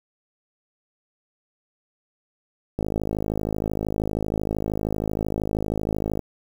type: click train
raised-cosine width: 2 ms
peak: -12 dBFS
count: 181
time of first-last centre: 2.79-6.193 s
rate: 52.9 Hz
effects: 7-bit